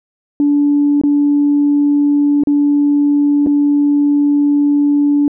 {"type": "tone with dropouts", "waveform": "sine", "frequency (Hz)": 289.1, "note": "D4", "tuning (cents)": -27, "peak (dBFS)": -8, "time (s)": [0.4, 5.28], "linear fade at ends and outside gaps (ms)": 1, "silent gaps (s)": [[1.014, 1.036], [2.436, 2.472], [3.463, 3.47]], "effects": ["tanh soft clip ceiling -4 dBFS"]}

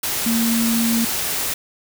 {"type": "tone in noise", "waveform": "sine", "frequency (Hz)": 230, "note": "A#3", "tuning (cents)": -23, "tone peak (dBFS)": -17, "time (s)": [0.26, 1.05], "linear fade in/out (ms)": 5, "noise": "white", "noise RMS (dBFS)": -23, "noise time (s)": [0.03, 1.54], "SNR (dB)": 3, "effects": []}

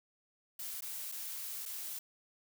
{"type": "noise with dropouts", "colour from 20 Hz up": "blue", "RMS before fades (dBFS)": -42, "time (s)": [0.59, 1.99], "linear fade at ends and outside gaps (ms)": 5, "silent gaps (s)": [[0.808, 0.821], [1.117, 1.121], [1.655, 1.659]], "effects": []}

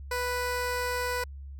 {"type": "tone", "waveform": "15% pulse", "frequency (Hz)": 493.9, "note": "B4", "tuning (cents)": 0, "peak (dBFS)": -22, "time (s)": [0.11, 1.24], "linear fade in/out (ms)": 5, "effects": ["added 69 Hz sine -39 dBFS peak until 1.59 s"]}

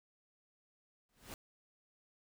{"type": "noise with exponential growth", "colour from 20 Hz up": "pink", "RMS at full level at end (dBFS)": -44, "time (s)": [1.09, 1.34], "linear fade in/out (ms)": 1, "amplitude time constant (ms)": 54, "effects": []}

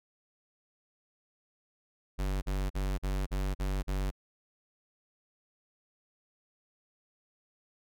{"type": "tone bursts", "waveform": "square", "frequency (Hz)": 47.97, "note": "G1", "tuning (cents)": -37, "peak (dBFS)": -30, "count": 7, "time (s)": [2.18, 4.112], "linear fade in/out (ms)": 20, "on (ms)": 240, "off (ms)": 42, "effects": []}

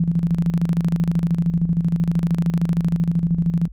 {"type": "tone with tremolo", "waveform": "sine", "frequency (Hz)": 168.7, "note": "E3", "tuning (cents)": 40, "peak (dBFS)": -14, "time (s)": [0, 3.68], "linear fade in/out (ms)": 5, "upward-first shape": "square", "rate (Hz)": 13, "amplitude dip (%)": 65, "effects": ["added 50 Hz sine -36 dBFS peak until 3.72 s"]}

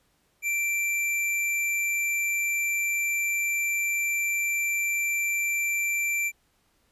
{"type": "tone", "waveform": "square", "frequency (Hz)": 2349, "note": "D7", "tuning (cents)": 0, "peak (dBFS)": -25, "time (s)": [0.42, 6.32], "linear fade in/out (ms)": 50, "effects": ["pink hiss -68 dBFS RMS until 6.91 s", "resampled to 32000 Hz"]}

